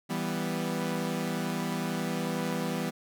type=chord; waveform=sawtooth; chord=E minor; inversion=none; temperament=equal; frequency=164.81 / 196 / 246.9 Hz; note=E3 / G3 / B3; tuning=0 / 0 / 0 cents; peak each=-30 dBFS; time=0.09-2.91 s; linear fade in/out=20 ms; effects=none